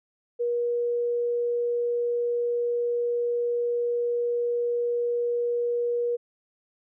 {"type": "tone", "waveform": "sine", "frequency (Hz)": 478.3, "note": "A#4", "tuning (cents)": 44, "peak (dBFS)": -23, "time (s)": [0.39, 6.17], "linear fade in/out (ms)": 20, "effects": []}